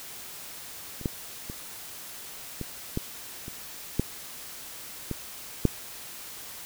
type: clicks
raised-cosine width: 3 ms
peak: -27 / -13 / -23 / -20 / -14 / -25 / -10 / -17 / -6 dBFS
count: 9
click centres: 1.013 / 1.058 / 1.499 / 2.613 / 2.974 / 3.481 / 3.996 / 5.113 / 5.653 s
effects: white hiss -42 dBFS RMS until 6.65 s